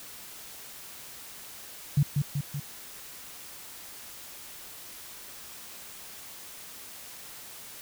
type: tone with echo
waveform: sine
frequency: 143.4 Hz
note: D3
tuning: 41 cents flat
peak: -18 dBFS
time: 1.97-2.03 s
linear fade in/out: 5 ms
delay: 190 ms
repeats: 3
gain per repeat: -4 dB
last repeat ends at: 2.6 s
effects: white hiss -45 dBFS RMS until 7.81 s